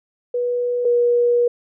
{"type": "tone pair in turn", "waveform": "sine", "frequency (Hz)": [487.7, 480.7], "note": ["B4", "B4"], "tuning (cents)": [-22, -47], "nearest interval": "unison", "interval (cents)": 25, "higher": "first", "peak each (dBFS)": [-18, -13], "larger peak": "second", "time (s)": [[0.34, 0.85], [0.85, 1.48]], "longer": "second", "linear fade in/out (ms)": 5, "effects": []}